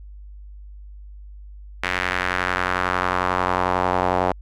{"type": "tone with band-pass filter sweep", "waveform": "sawtooth", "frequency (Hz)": 91.1, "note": "F#2", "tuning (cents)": -26, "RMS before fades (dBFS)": -22, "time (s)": [1.83, 4.32], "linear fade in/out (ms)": 5, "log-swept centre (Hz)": [2000, 760], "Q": 1.9, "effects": ["added 50 Hz sine -37 dBFS peak until 4.41 s"]}